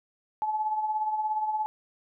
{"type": "tone with tremolo", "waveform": "sine", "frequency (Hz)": 860, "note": "A5", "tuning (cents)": -40, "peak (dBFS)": -23, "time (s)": [0.42, 1.66], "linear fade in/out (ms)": 0, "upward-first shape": "triangle", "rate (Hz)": 17, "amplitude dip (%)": 60, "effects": []}